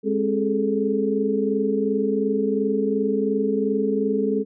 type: tone cluster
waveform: sine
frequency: 206.6 / 268.4 / 412.8 / 435.6 Hz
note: G#3 / C4 / G#4 / A4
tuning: -9 / +44 / -10 / -17 cents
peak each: -24 / -26 / -27 / -23 dBFS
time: 0.03-4.45 s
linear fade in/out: 50 ms
effects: none